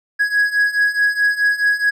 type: beating tone pair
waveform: triangle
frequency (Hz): 1661.2 / 1665.9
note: G#6 / G#6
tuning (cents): 0 / +5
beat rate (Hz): 4.7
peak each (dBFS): -17 / -14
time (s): 0.19-1.91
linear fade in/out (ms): 20
effects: none